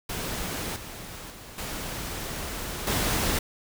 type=noise with level steps; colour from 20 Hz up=pink; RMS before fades=-32 / -40 / -44 / -34 / -26 dBFS; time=0.09-3.39 s; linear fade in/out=5 ms; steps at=0.76 / 1.3 / 1.58 / 2.87 s; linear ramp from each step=2 ms; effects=none